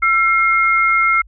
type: tone pair together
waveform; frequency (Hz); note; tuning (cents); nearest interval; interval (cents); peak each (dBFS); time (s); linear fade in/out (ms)
sine; 1346 / 2137; E6 / C7; +36 / +36; minor sixth; 800; -14; 0.02-1.22; 10
effects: added 50 Hz sine -41 dBFS peak until 1.27 s